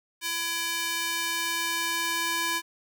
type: tone with high-pass filter sweep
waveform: square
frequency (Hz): 335.2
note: E4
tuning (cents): +29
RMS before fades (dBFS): -29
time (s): 0.21-2.62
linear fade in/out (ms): 50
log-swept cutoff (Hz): 2100 to 1200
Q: 0.75
effects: none